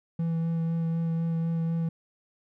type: tone with vibrato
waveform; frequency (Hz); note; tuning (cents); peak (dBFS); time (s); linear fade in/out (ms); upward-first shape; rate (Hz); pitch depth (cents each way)
triangle; 165.2; E3; +4; -23; 0.19-1.89; 5; sine; 4; 12
effects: none